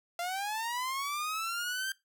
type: linear sweep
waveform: sawtooth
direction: up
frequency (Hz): 683 to 1580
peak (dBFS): -29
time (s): 0.19-1.92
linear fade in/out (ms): 2
effects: noise-tail reverb RT60 0.2 s tail -19 dB re dry